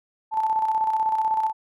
sine tone with tremolo, 878 Hz, A5, 4 cents flat, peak -18 dBFS, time 0.31-1.53 s, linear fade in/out 50 ms, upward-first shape square, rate 16 Hz, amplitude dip 45%, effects none

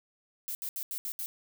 violet noise bursts at uneven times, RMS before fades -36 dBFS, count 6, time 0.48-0.55 / 0.62-0.69 / 0.76-0.83 / 0.91-0.98 / 1.05-1.12 / 1.19-1.26 s, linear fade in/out 0 ms, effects none

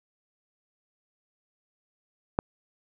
click, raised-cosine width 1 ms, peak -9 dBFS, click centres 2.389 s, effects none

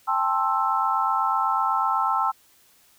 sine chord, A minor seventh, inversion third, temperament just, 792 / 880 / 1056 / 1320 Hz, G5 / A5 / C6 / E6, +18 / 0 / +16 / +2 cents, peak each -27 / -26 / -26 / -24 dBFS, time 0.07-2.32 s, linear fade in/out 20 ms, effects white hiss -58 dBFS RMS until 2.98 s

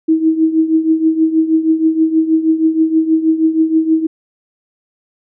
sine tone with tremolo, 320 Hz, D#4, 49 cents sharp, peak -6 dBFS, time 0.08-4.07 s, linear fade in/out 10 ms, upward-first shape triangle, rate 6.3 Hz, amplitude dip 80%, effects none

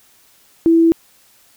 sine tone, 330.5 Hz, E4, 5 cents sharp, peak -8 dBFS, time 0.66-0.92 s, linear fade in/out 0 ms, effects white hiss -52 dBFS RMS until 1.56 s

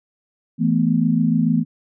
sine chord, E suspended fourth, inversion none, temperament equal, 164.81 / 220 / 246.9 Hz, E3 / A3 / B3, 0 / 0 / 0 cents, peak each -19 dBFS, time 0.58-1.65 s, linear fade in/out 50 ms, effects none

